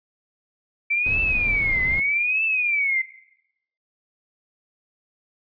sine tone with vibrato, 2319 Hz, D7, 22 cents flat, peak -19 dBFS, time 0.9-3.02 s, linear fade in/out 10 ms, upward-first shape triangle, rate 0.81 Hz, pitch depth 240 cents each way
brown noise, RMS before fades -30 dBFS, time 1.06-2 s, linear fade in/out 2 ms
effects noise-tail reverb RT60 0.8 s tail -17 dB re dry + resampled to 11025 Hz

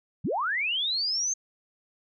sine linear sweep, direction up, 99.4 to 6410 Hz, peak -25 dBFS, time 0.24-1.34 s, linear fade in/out 10 ms, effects none

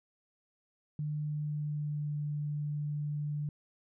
sine tone with pitch glide, 150 to 147.85 Hz, D3 to D3, +37 to +12 cents, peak -32 dBFS, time 0.99-3.49 s, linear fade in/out 2 ms, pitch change -25 cents, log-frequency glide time 1.24-2.16 s, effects none

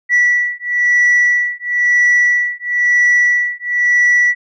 sine beating tone pair, 1952 / 1953 Hz, B6 / B6, -21 / -20 cents, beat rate 1 Hz, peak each -12 dBFS, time 0.09-4.35 s, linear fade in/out 50 ms, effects tanh soft clip ceiling -6 dBFS

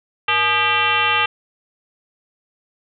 sine tone with frequency modulation, 1975.5 Hz, B6, in tune, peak -14 dBFS, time 0.28-1.26 s, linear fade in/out 5 ms, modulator 375 Hz, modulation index 3.1, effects none

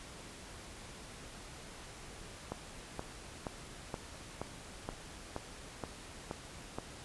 click train, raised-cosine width 1 ms, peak -23 dBFS, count 10, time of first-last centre 2.52-6.785 s, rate 2.11 Hz, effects pink hiss -50 dBFS RMS until 7.04 s + resampled to 24000 Hz

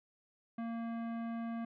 sine tone with hard clipping, 230.4 Hz, A#3, 20 cents flat, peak -39 dBFS, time 0.58-1.65 s, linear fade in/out 5 ms, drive 18 dB, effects low-pass 2000 Hz 12 dB/octave

